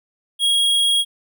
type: tone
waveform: square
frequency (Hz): 3292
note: G#7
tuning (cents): -16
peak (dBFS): -15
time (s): 0.39-1.05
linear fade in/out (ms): 50
effects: none